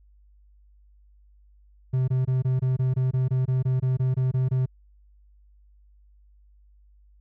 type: tone bursts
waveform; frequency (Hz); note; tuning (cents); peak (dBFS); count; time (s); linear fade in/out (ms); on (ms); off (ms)
triangle; 129.1; C3; -23; -18; 16; 1.93-4.66; 10; 150; 22
effects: added 50 Hz sine -53 dBFS peak until 7.2 s